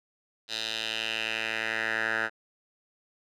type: tone with band-pass filter sweep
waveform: 10% pulse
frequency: 111.4 Hz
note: A2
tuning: 22 cents sharp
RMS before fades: -31 dBFS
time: 0.48-2.3 s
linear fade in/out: 50 ms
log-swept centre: 4000 to 1500 Hz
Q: 3.1
effects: none